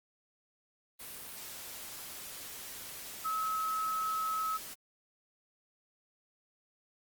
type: tone in noise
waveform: sine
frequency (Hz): 1289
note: E6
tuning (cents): -39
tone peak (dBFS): -31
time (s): 3.24-4.58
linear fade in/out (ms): 20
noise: white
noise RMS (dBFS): -45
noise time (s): 0.99-4.75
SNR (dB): +11
effects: Opus 32 kbps